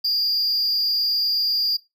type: tone with amplitude modulation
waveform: triangle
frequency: 4787 Hz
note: D8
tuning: 32 cents sharp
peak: -15 dBFS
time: 0.04-1.77 s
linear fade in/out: 10 ms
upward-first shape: sine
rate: 228 Hz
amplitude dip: 60%
effects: noise-tail reverb RT60 0.2 s tail -18 dB re dry